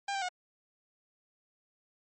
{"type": "tone with pitch steps", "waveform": "sawtooth", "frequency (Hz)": [798, 783, 726], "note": ["G5", "G5", "F#5"], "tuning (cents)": [31, -2, -33], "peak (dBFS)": -28, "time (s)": [0.08, 0.287], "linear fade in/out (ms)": 5, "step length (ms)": 69, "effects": ["MP3 32 kbps"]}